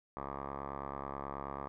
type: tone with low-pass filter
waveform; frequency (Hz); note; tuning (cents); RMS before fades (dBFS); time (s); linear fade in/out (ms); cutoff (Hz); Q
5% pulse; 69.3; C#2; 0; -42; 0.17-1.68; 0; 1200; 8.4
effects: none